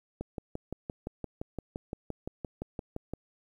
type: click train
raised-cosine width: 2 ms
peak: -22 dBFS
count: 18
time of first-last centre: 0.21-3.136 s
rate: 5.81 Hz
effects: 10-bit